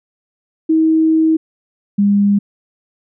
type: tone pair in turn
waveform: sine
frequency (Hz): 319.1 / 202.2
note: D#4 / G#3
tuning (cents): +44 / -46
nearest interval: minor sixth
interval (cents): 790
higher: first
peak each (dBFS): -9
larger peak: neither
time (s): 0.69-1.37 / 1.98-2.39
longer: first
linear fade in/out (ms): 10
effects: none